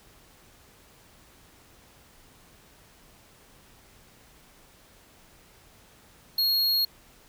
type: tone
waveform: square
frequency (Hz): 4294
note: C8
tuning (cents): +44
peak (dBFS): -22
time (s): 6.38-6.85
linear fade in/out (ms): 5
effects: pink hiss -56 dBFS RMS until 7.28 s